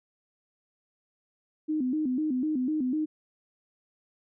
sine tone with vibrato, 280 Hz, C#4, 18 cents sharp, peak -25 dBFS, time 1.68-3.06 s, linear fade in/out 20 ms, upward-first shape square, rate 4 Hz, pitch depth 170 cents each way, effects none

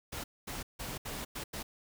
pink noise bursts at uneven times, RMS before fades -40 dBFS, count 6, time 0.12-0.24 / 0.47-0.63 / 0.79-0.98 / 1.05-1.25 / 1.35-1.44 / 1.53-1.63 s, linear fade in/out 10 ms, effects none

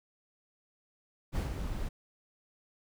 brown noise with ADSR envelope, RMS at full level -30 dBFS, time 1.32-1.89 s, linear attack 51 ms, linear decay 120 ms, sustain -6 dB, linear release 11 ms, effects none

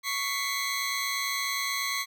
20% pulse tone cluster, 1113 / 1989 / 2117 Hz, C#6 / B6 / C7, +7 / +12 / +20 cents, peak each -27 / -28 / -28 dBFS, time 0.03-2.06 s, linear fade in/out 50 ms, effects none

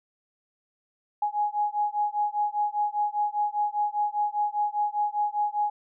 sine beating tone pair, 830.6 / 835.6 Hz, G#5 / G#5, 0 / +10 cents, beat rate 5 Hz, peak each -27 dBFS, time 1.22-5.7 s, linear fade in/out 5 ms, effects none

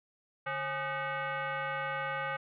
sine tone with frequency modulation, 146.83 Hz, D3, in tune, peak -32 dBFS, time 0.46-2.37 s, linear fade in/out 10 ms, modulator 687 Hz, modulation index 2.8, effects none

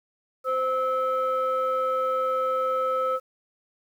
sine tone pair together, 518.8 / 1301 Hz, C5 / E6, -15 / -23 cents, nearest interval octave + major third, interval 1592 cents, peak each -24 dBFS, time 0.44-3.2 s, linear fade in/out 50 ms, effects tanh soft clip ceiling -17 dBFS + 9-bit

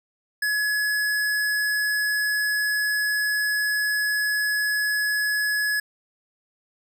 square tone, 1694 Hz, G#6, 34 cents sharp, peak -22 dBFS, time 0.42-5.8 s, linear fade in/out 5 ms, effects none

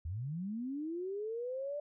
sine linear sweep, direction up, 73.42 to 594 Hz, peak -36 dBFS, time 0.05-1.8 s, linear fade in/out 5 ms, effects none

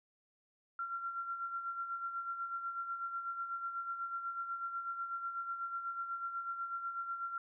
sine tone with tremolo, 1371 Hz, F6, 32 cents flat, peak -35 dBFS, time 0.79-7.38 s, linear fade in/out 2 ms, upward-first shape sine, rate 8.1 Hz, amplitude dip 55%, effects none

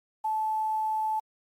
sine tone with quantisation, 870 Hz, A5, 20 cents flat, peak -25 dBFS, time 0.24-1.2 s, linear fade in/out 10 ms, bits 9, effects MP3 64 kbps

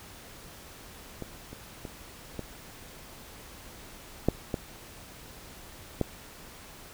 clicks, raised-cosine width 2 ms, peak -22 / -28 / -25 / -21 / -8 / -15 / -12 dBFS, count 7, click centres 1.223 / 1.53 / 1.852 / 2.393 / 4.286 / 4.542 / 6.013 s, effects pink hiss -48 dBFS RMS until 6.93 s

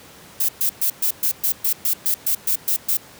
violet noise bursts, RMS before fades -19 dBFS, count 13, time 0.4-2.971 s, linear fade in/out 5 ms, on 87 ms, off 120 ms, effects pink hiss -44 dBFS RMS until 3.19 s + high-pass 100 Hz 12 dB/octave

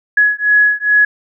sine beating tone pair, 1682 / 1684.4 Hz, G#6 / G#6, +22 / +24 cents, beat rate 2.4 Hz, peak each -12 dBFS, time 0.17-1.05 s, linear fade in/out 5 ms, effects none

